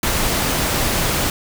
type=noise; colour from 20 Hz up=pink; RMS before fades=-19 dBFS; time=0.03-1.3 s; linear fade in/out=2 ms; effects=none